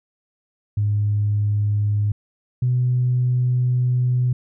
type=tone pair in turn; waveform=sine; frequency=103.83 / 124.78 Hz; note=G#2 / B2; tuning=0 / +18 cents; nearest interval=minor third; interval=318 cents; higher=second; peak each=-16 / -15 dBFS; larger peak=second; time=0.77-2.12 / 2.62-4.33 s; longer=second; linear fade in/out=5 ms; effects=tanh soft clip ceiling -11 dBFS